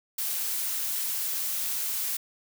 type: noise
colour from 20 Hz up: blue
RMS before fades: -30 dBFS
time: 0.18-2.17 s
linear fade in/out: 5 ms
effects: none